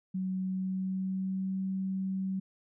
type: tone with pitch glide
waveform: sine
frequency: 187.3 to 190.57 Hz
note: F#3 to G3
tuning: +21 to -49 cents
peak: -30 dBFS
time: 0.14-2.4 s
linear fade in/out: 10 ms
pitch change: +30 cents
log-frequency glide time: 0.39-1.6 s
effects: none